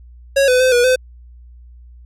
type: tone with pitch steps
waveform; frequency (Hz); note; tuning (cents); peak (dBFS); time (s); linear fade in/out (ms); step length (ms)
square; 551 / 503 / 514 / 484.3 / 511; C#5 / B4 / C5 / B4 / C5; -11 / +32 / -31 / -34 / -41; -11; 0.36-0.96; 10; 120
effects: added 60 Hz sine -38 dBFS peak until 2.05 s + low-pass 11000 Hz 12 dB/octave